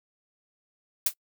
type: noise with exponential decay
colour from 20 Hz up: blue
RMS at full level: -17 dBFS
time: 1.06-1.14 s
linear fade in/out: 5 ms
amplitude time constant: 16 ms
effects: noise-tail reverb RT60 0.1 s tail -25 dB re dry